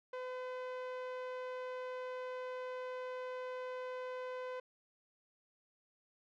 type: tone with low-pass filter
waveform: sawtooth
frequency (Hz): 507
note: B4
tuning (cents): +45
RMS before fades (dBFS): -43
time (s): 0.13-4.6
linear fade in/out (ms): 5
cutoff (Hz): 2200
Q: 0.54
effects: none